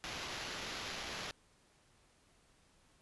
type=noise with sample-and-hold; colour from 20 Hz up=white; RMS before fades=-43 dBFS; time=0.04-1.31 s; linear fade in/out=0 ms; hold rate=8820 Hz; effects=pink hiss -69 dBFS RMS until 3.01 s + resampled to 24000 Hz